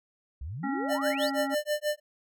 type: exponential sweep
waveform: sine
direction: up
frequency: 60.2 to 5020 Hz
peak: -34 dBFS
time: 0.41-1.3 s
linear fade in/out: 5 ms
type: harmonic tone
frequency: 274.3 Hz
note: C#4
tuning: 18 cents flat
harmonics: 1 / 3 / 5 / 7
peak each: -31 / -35 / -39 / -40 dBFS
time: 0.63-1.55 s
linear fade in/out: 10 ms
type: tone with tremolo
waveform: square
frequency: 597 Hz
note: D5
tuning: 28 cents sharp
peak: -25 dBFS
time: 0.88-2 s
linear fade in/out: 50 ms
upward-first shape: sine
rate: 6.2 Hz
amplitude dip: 100%
effects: none